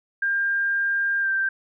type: tone with pitch glide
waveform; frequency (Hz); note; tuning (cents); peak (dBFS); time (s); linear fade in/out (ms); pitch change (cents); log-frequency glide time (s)
sine; 1600 to 1570.7; G6 to G6; +35 to +3; -20; 0.22-1.49; 5; -32; 1.21-1.28
effects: none